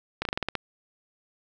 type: slowing click train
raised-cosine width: 0.3 ms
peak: -11 dBFS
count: 8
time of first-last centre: 0.22-0.553 s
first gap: 32 ms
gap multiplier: 1.13
effects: none